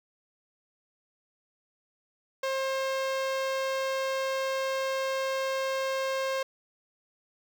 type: tone with notch filter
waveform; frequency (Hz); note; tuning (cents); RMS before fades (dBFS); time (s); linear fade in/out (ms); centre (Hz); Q
sawtooth; 533; C5; +32; -30; 2.43-6.43; 5; 11000; 0.62
effects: none